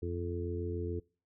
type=harmonic tone with a mistuned harmonic; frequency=86.9 Hz; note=F2; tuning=8 cents flat; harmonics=1 / 2 / 3 / 4 / 5; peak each=-36 / -47 / -44 / -40 / -40 dBFS; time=0.02-1 s; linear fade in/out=10 ms; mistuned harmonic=1; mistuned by=+16 cents; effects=noise-tail reverb RT60 0.4 s tail -25 dB re dry